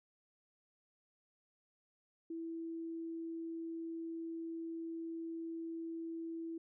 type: tone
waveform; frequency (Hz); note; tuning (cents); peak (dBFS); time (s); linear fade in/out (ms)
sine; 329.6; E4; 0; -40; 2.3-6.58; 5
effects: none